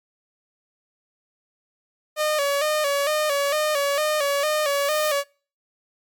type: tone with vibrato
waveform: sawtooth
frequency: 587.3 Hz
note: D5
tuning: in tune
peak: -16 dBFS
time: 2.16-5.24 s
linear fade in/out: 50 ms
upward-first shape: square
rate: 2.2 Hz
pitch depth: 67 cents each way
type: noise with exponential growth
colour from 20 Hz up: blue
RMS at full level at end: -32 dBFS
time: 3.97-5.12 s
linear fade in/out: 2 ms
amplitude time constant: 250 ms
effects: noise-tail reverb RT60 0.4 s tail -25 dB re dry + MP3 96 kbps